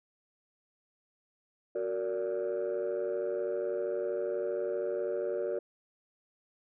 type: chord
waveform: sine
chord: Gb augmented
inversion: none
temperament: just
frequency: 370 / 462.5 / 578.1 Hz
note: Gb4 / Bb4 / D5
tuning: 0 / -14 / -27 cents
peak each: -33 dBFS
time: 1.75-5.59 s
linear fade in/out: 5 ms
effects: tanh soft clip ceiling -26 dBFS